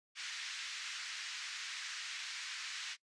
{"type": "band-pass noise", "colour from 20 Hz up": "pink", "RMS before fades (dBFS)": -44, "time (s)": [0.15, 2.97], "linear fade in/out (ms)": 50, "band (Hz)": [1600, 6400], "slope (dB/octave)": 24, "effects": ["noise-tail reverb RT60 0.1 s tail -21 dB re dry", "resampled to 22050 Hz"]}